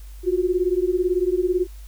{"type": "beating tone pair", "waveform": "sine", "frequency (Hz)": [353.1, 371.1], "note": ["F4", "F#4"], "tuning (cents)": [19, 5], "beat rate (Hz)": 18, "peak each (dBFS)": -21, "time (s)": [0.23, 1.67], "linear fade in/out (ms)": 50, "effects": ["added 50 Hz sine -36 dBFS peak until 1.87 s", "white hiss -53 dBFS RMS until 1.87 s"]}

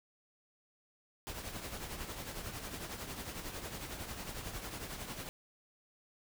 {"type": "noise with tremolo", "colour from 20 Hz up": "pink", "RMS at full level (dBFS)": -41, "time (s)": [1.27, 5.29], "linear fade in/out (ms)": 0, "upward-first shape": "triangle", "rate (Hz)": 11, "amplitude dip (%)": 60, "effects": []}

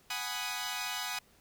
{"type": "chord", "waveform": "10% pulse", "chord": "G# minor seventh", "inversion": "third", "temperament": "equal", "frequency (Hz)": [740, 830.6, 987.8, 1244.5], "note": ["F#5", "G#5", "B5", "D#6"], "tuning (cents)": [0, 0, 0, 0], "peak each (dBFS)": -32, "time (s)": [0.1, 1.19], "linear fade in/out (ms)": 5, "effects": ["pink hiss -64 dBFS RMS until 1.4 s"]}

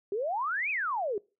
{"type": "exponential two-way sweep", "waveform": "sine", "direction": "up then down", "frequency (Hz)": [381.3, 2602, 381.3], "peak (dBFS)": -28, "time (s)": [0.12, 1.18], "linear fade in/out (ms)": 2, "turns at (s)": 0.7, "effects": ["noise-tail reverb RT60 0.3 s tail -24 dB re dry"]}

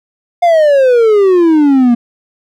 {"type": "exponential sweep", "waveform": "triangle", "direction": "down", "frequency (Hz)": [711, 233.1], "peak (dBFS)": -3, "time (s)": [0.42, 1.95], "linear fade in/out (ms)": 10, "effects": []}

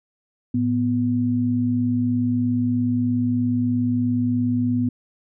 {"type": "tone pair together", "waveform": "sine", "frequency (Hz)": [110, 246.9], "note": ["A2", "B3"], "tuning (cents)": [0, 0], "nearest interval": "octave + major second", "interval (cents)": 1400, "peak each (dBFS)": [-24, -19], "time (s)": [0.54, 4.89], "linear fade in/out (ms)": 5, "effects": []}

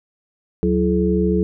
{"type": "tone cluster", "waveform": "sine", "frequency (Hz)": [73.4, 183.6, 335.3, 428], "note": ["D2", "F#3", "E4", "A4"], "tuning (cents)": [0, -13, 30, -48], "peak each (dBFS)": [-23, -18, -22, -20], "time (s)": [0.63, 1.43], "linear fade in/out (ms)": 0, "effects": []}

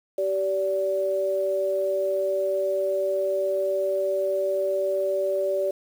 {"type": "tone pair together", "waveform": "sine", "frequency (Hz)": [385.8, 578], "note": ["G4", "D5"], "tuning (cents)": [-28, -28], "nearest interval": "perfect fifth", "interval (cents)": 700, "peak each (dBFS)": [-27, -23], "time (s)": [0.18, 5.71], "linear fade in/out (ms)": 5, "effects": ["8-bit"]}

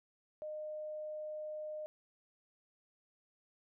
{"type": "tone", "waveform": "sine", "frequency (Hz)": 612, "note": "D#5", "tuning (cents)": -29, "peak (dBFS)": -40, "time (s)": [0.42, 1.86], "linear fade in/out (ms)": 0, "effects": []}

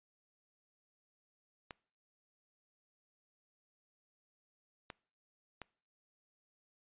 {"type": "clicks", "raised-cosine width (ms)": 0.3, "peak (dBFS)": -28, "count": 3, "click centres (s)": [1.708, 4.902, 5.617], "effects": ["noise-tail reverb RT60 0.5 s tail -24 dB re dry", "resampled to 8000 Hz"]}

